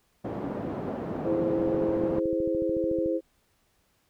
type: band-pass noise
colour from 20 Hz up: pink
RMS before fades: -33 dBFS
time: 0.24-2.2 s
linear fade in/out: 10 ms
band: 180 to 580 Hz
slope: 12 dB/octave
type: chord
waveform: sine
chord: E augmented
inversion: none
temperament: equal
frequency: 329.6 / 415.3 / 523.3 Hz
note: E4 / G#4 / B#4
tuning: 0 / 0 / 0 cents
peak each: -27 / -33 / -28 dBFS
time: 1.23-3.21 s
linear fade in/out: 50 ms
type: click train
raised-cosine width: 3 ms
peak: -25 dBFS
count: 21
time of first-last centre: 1.6-3.06 s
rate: 13.7 Hz
effects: pink hiss -69 dBFS RMS until 4.09 s